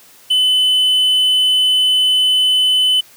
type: tone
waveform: triangle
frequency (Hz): 3020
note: F#7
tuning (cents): +35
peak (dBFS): -9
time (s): 0.3-3.01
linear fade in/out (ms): 10
effects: white hiss -45 dBFS RMS until 3.16 s + high-pass 60 Hz 12 dB/octave